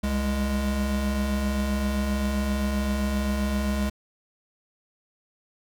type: tone pair together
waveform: square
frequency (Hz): 66.52 / 207.2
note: C2 / G#3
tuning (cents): +29 / -4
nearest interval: octave + minor sixth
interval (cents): 1967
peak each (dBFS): -27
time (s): 0.03-3.9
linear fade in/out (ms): 10
effects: none